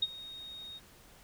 sine tone with ADSR envelope, 3729 Hz, A#7, in tune, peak -24 dBFS, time 0.02-0.8 s, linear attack 6 ms, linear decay 37 ms, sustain -19 dB, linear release 34 ms, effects pink hiss -58 dBFS RMS until 1.23 s

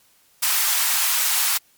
white high-pass noise, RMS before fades -20 dBFS, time 0.42-1.58 s, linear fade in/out 10 ms, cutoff 820 Hz, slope 24 dB/octave, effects white hiss -58 dBFS RMS until 1.77 s + MP3 96 kbps

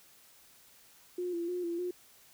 sine tone with vibrato, 349.2 Hz, F4, in tune, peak -32 dBFS, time 1.18-1.91 s, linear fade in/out 5 ms, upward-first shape square, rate 3.3 Hz, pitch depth 42 cents each way, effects white hiss -60 dBFS RMS until 2.33 s

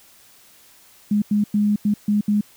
sine tone bursts at uneven times, 207.7 Hz, G#3, in tune, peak -15 dBFS, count 6, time 1.11-1.22 / 1.31-1.44 / 1.54-1.76 / 1.85-1.94 / 2.08-2.21 / 2.28-2.41 s, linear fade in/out 5 ms, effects white hiss -51 dBFS RMS until 2.56 s

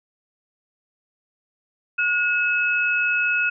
sine tone pair together, 1444.7 / 2579 Hz, F#6 / E7, -42 / -39 cents, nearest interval minor seventh, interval 1003 cents, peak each -21 dBFS, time 1.98-3.5 s, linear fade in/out 10 ms, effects none

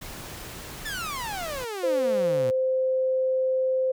pink noise, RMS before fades -39 dBFS, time 0.01-1.65 s, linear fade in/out 10 ms
sawtooth exponential sweep, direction down, 1801 to 114.8 Hz, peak -27 dBFS, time 0.85-2.51 s, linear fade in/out 10 ms
sine tone, 520 Hz, C5, 11 cents flat, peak -21 dBFS, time 1.83-3.92 s, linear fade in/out 10 ms
effects none

